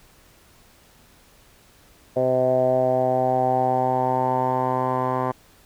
10% pulse tone with low-pass filter sweep, 128.3 Hz, C3, 34 cents flat, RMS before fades -21 dBFS, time 2.16-5.32 s, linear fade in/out 10 ms, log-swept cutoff 590 to 1100 Hz, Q 6.2, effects pink hiss -54 dBFS RMS until 5.65 s

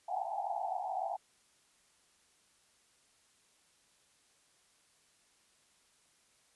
pink band-pass noise, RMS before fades -37 dBFS, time 0.08-1.17 s, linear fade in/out 10 ms, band 690 to 860 Hz, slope 96 dB/octave, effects white hiss -69 dBFS RMS until 6.55 s + resampled to 24000 Hz

